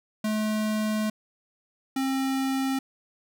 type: tone pair in turn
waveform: square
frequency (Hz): 215 / 267.1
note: A3 / C4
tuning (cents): -40 / +36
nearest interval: major third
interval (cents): 376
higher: second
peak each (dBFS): -25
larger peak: neither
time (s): 0.24-1.1 / 1.96-2.79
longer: first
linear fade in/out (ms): 5
effects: none